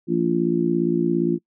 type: harmonic tone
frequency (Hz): 57.4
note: A#1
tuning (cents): -26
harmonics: 3 / 4 / 5 / 6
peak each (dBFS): -24 / -25 / -24 / -21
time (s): 0.07-1.39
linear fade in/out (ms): 50
effects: noise-tail reverb RT60 0.1 s tail -26 dB re dry